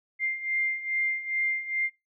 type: beating tone pair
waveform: sine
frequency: 2100 / 2102.4 Hz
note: C7 / C7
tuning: +6 / +8 cents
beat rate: 2.4 Hz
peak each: -32 / -28 dBFS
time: 0.19-1.9 s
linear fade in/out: 50 ms
effects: noise-tail reverb RT60 0.2 s tail -19 dB re dry